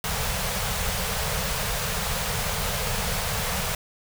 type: band-stop noise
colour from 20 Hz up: pink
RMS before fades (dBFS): -27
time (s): 0.04-3.75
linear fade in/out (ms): 2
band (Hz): 210 to 420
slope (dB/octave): 96
effects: none